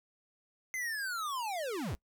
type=linear sweep; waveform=square; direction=down; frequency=2085 to 55.5 Hz; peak=-35 dBFS; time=0.74-1.95 s; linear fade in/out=0 ms; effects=noise-tail reverb RT60 0.1 s tail -22 dB re dry

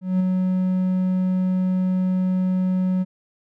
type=tone with ADSR envelope; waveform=triangle; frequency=185 Hz; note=F#3; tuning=in tune; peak=-13 dBFS; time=0.01-3.05 s; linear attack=190 ms; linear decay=8 ms; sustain=-3 dB; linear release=33 ms; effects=none

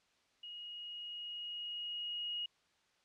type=tone with level ramp; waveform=sine; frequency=2883 Hz; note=F#7; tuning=46 cents flat; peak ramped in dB=-45 to -36 dBFS; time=0.43-2.46 s; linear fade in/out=5 ms; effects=white hiss -73 dBFS RMS until 3.04 s + low-pass 5000 Hz 12 dB/octave

